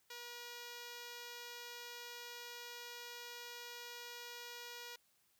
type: tone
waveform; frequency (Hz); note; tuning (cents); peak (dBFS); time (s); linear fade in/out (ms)
5% pulse; 480; B4; -49; -36; 0.1-4.96; 5
effects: white hiss -75 dBFS RMS until 5.39 s